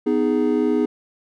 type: chord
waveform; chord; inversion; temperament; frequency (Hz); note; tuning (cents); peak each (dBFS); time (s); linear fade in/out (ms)
triangle; G# minor; first; just; 249.2 / 311.5 / 415.3; B3 / D#4 / G#4; +16 / +2 / 0; -19; 0.06-0.86; 10
effects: none